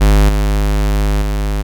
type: tone with level steps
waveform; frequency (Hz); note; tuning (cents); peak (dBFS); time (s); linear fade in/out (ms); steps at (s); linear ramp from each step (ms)
square; 51.1; G#1; -27; -7 / -12 / -15; 0-1.63; 20; 0.29 / 1.22; 2
effects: none